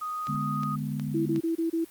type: tone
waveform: sine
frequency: 1244.5 Hz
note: D#6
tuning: in tune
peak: -30 dBFS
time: 0.01-0.76 s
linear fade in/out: 10 ms
type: click train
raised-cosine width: 0.2 ms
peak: -24 dBFS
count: 4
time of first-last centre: 0.27-1.361 s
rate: 2.75 Hz
type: chord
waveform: sine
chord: G# diminished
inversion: second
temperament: equal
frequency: 146.83 / 207.7 / 246.9 Hz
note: D3 / G#3 / B3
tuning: 0 / 0 / 0 cents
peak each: -31 / -33 / -35 dBFS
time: 0.28-1.4 s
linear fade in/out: 10 ms
type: tone bursts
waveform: sine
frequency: 329.6 Hz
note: E4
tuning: in tune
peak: -24 dBFS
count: 5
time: 1.14-1.848 s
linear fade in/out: 10 ms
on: 120 ms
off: 27 ms
effects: white hiss -53 dBFS RMS until 1.9 s + Opus 48 kbps